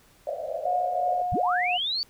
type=band-pass noise; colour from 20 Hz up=white; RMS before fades=-32 dBFS; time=0.27-1.22 s; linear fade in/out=2 ms; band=530 to 680 Hz; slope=96 dB/octave
type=tone with tremolo; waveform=sine; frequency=720 Hz; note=F#5; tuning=47 cents flat; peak=-22 dBFS; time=0.65-1.78 s; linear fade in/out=20 ms; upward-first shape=triangle; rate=2.7 Hz; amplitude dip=35%
type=linear sweep; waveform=sine; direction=up; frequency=37.17 to 4633 Hz; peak=-25 dBFS; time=1.32-2.03 s; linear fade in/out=0 ms
effects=pink hiss -58 dBFS RMS until 2.09 s

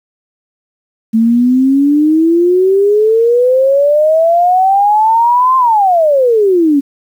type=exponential two-way sweep; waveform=sine; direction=up then down; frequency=220.5 to 1053 to 271.4 Hz; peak=-6 dBFS; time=1.13-6.81 s; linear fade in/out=20 ms; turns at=5.57 s; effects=7-bit

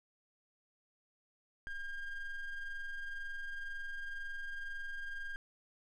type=ring-modulated tone; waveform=triangle; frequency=800 Hz; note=G5; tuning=35 cents sharp; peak=-34 dBFS; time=1.67-5.36 s; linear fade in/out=0 ms; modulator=811 Hz; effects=none

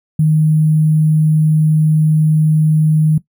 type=tone with sample-and-hold; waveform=sine; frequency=155.3 Hz; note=D#3; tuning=3 cents flat; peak=-8 dBFS; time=0.19-3.18 s; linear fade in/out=5 ms; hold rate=11025 Hz; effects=noise-tail reverb RT60 0.1 s tail -17 dB re dry

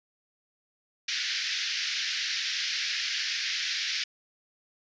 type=band-pass noise; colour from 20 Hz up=white; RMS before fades=-31 dBFS; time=1.08-4.04 s; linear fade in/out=5 ms; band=1600 to 5600 Hz; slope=48 dB/octave; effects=resampled to 16000 Hz

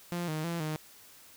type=tone with pitch steps; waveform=sawtooth; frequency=174 / 155.5 / 169.5 / 154.8 Hz; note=F3 / D#3 / E3 / D#3; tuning=-6 / -1 / +49 / -9 cents; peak=-28 dBFS; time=0.12-0.76 s; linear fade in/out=0 ms; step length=160 ms; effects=white hiss -55 dBFS RMS until 1.36 s

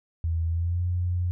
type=tone with pitch glide; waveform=sine; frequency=82.41 to 88.84 Hz; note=E2 to F2; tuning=0 to +30 cents; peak=-23 dBFS; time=0.24-1.31 s; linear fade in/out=0 ms; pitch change=+130 cents; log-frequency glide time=0.47-0.84 s; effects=none

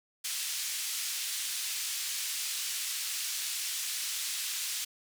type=band-pass noise; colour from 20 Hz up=white; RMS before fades=-35 dBFS; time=0.24-4.85 s; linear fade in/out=10 ms; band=2500 to 9300 Hz; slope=12 dB/octave; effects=none

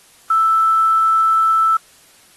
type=tone with quantisation; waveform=sine; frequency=1320 Hz; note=E6; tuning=2 cents sharp; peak=-11 dBFS; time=0.3-1.77 s; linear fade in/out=5 ms; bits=6; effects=white hiss -49 dBFS RMS until 2.36 s + AAC 32 kbps

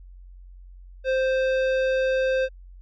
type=tone with hard clipping; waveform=sine; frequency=523.3 Hz; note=C5; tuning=in tune; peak=-22 dBFS; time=1.04-2.49 s; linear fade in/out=50 ms; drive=15 dB; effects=added 45 Hz sine -42 dBFS peak until 2.81 s + low-pass 4000 Hz 12 dB/octave

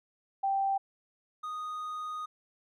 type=tone pair in turn; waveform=sine / triangle; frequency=783 / 1240.4 Hz; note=G5 / D#6; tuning=-2 / -6 cents; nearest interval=minor sixth; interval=796 cents; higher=second; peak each=-26 / -33 dBFS; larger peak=first; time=0.43-0.78 / 1.43-2.26 s; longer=second; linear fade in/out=10 ms; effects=none

